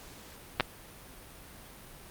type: clicks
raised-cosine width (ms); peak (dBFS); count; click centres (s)
0.3; -9; 2; 0.599 / 0.607
effects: pink hiss -50 dBFS RMS until 2.1 s + Opus 48 kbps